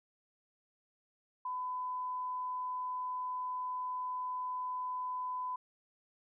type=tone; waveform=sine; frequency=1005 Hz; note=B5; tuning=30 cents sharp; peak=-35 dBFS; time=1.45-5.56 s; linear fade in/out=5 ms; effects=none